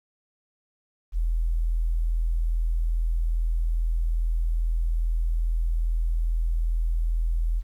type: tone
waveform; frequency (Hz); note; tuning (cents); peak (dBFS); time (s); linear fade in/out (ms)
sine; 41.2; E1; 0; -21; 1.12-7.63; 50
effects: 10-bit